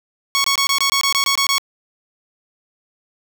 10% pulse tone bursts, 1108.7 Hz, C#6, in tune, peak -6 dBFS, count 11, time 0.35-1.582 s, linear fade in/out 0 ms, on 92 ms, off 22 ms, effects none

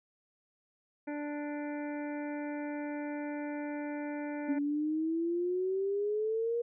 harmonic tone, 293.7 Hz, D4, in tune, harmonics 1 / 2 / 3 / 5 / 6 / 7 / 8, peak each -36 / -42 / -46 / -50 / -52 / -53 / -54 dBFS, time 1.07-4.59 s, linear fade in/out 10 ms
sine exponential sweep, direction up, 277.2 to 476.7 Hz, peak -29 dBFS, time 4.48-6.62 s, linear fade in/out 10 ms
effects none

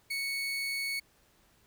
30% pulse tone, 2217 Hz, C#7, in tune, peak -29 dBFS, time 0.1-1 s, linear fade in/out 10 ms, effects pink hiss -66 dBFS RMS until 1.66 s

